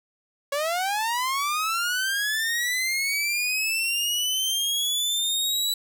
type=linear sweep; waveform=sawtooth; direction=up; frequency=552 to 3951 Hz; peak=-20 dBFS; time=0.52-5.74 s; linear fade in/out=5 ms; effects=none